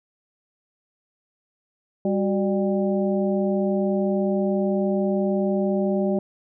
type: harmonic tone with a mistuned harmonic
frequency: 198.3 Hz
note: G3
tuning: 20 cents sharp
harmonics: 1 / 2 / 3 / 4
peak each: -22 / -25 / -26 / -35 dBFS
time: 2.05-6.19 s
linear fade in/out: 2 ms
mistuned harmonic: 2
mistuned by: -110 cents
effects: none